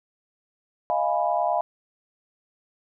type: chord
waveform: sine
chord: F half-diminished seventh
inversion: third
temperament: equal with one note detuned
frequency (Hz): 622.3 / 692 / 830.6 / 987.8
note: Eb5 / F5 / Ab5 / Cb6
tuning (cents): 0 / -16 / 0 / 0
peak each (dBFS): -27 / -24 / -27 / -29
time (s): 0.9-1.61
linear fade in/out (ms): 0
effects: none